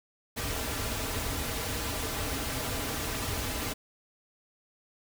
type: noise with comb filter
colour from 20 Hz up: pink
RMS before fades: -33 dBFS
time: 0.36-3.74 s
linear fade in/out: 20 ms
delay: 5.5 ms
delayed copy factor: -0.55
effects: none